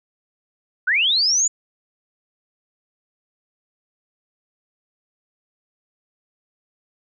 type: linear sweep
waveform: sine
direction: up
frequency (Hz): 1405 to 7040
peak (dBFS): -15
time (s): 0.87-1.48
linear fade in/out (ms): 10
effects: none